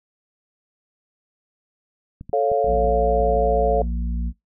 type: clicks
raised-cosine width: 5 ms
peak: -23 dBFS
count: 11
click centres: 2.211 / 2.295 / 2.517 / 2.645 / 2.731 / 2.768 / 2.845 / 2.882 / 3.204 / 3.293 / 3.363 s
type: chord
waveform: sine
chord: A augmented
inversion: none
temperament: equal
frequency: 440 / 554.4 / 698.5 Hz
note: A4 / C#5 / E#5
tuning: 0 / 0 / 0 cents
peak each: -21 dBFS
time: 2.33-3.82 s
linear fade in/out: 2 ms
type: harmonic tone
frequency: 58.27 Hz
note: A#1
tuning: in tune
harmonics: 1 / 3 / 4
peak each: -22 / -32 / -34 dBFS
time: 2.65-4.33 s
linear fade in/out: 50 ms
effects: noise-tail reverb RT60 0.2 s tail -24 dB re dry